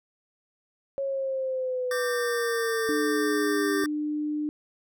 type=linear sweep; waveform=sine; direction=down; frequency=551 to 392 Hz; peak=-26 dBFS; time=0.98-3.84 s; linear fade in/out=0 ms
type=chord; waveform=square; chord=G minor; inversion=second; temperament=equal with one note detuned; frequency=1174.7 / 1568 / 1821 Hz; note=D6 / G6 / Bb6; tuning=0 / 0 / -41 cents; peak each=-35 / -35 / -33 dBFS; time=1.91-3.86 s; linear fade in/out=2 ms
type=tone; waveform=sine; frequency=300 Hz; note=D4; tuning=37 cents sharp; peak=-26 dBFS; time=2.89-4.49 s; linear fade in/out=0 ms
effects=none